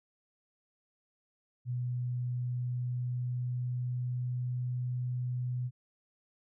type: tone with pitch glide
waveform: sine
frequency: 123.5 to 124.5 Hz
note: B2 to B2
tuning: 0 to +14 cents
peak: -31 dBFS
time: 1.65-5.71 s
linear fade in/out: 50 ms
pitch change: +14 cents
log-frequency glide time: 2.35-4.86 s
effects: none